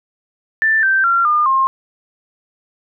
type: tone with pitch steps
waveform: sine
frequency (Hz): 1771 / 1559.7 / 1373.5 / 1209.6 / 1065.3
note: A6 / G6 / F6 / D#6 / C6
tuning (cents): +11 / -9 / -29 / -49 / +31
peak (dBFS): -11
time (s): 0.62-1.67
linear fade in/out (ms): 0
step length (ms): 210
effects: none